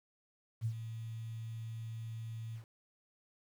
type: tone with ADSR envelope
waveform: sine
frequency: 113 Hz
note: A2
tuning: 47 cents sharp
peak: -30 dBFS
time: 0.61-2.65 s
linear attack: 45 ms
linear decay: 74 ms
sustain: -10 dB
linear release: 99 ms
effects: 10-bit